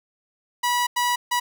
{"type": "tone bursts at uneven times", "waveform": "sawtooth", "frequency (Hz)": 974, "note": "B5", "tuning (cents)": -24, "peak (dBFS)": -16, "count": 3, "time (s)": [[0.63, 0.87], [0.96, 1.16], [1.31, 1.4]], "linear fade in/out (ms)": 10, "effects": ["9-bit"]}